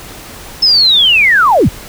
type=linear sweep; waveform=sine; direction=down; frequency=5274 to 44.85 Hz; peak=-5 dBFS; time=0.62-1.69 s; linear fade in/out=10 ms; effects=pink hiss -31 dBFS RMS until 1.88 s